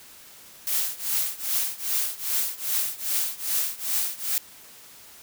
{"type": "noise with tremolo", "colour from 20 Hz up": "blue", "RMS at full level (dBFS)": -23, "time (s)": [0.67, 4.38], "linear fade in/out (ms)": 0, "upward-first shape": "triangle", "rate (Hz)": 2.5, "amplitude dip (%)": 95, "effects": ["white hiss -48 dBFS RMS until 5.22 s"]}